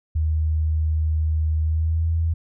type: tone with pitch glide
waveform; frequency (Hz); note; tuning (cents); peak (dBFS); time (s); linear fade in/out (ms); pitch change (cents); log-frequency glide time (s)
sine; 78.3 to 81.86; D#2 to E2; +11 to -12; -18; 0.15-2.34; 10; +77; 1.62-2.07
effects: none